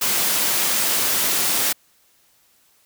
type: high-pass noise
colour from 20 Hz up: white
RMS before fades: -20 dBFS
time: 0.01-1.73 s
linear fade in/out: 10 ms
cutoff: 150 Hz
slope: 12 dB/octave
effects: white hiss -59 dBFS RMS until 2.85 s